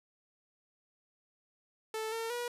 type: tone with pitch steps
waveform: sawtooth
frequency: 439.4 / 454.1 / 482.7 Hz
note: A4 / A#4 / B4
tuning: -2 / -45 / -40 cents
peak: -31 dBFS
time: 1.94-2.48 s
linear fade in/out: 2 ms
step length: 180 ms
effects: resampled to 32000 Hz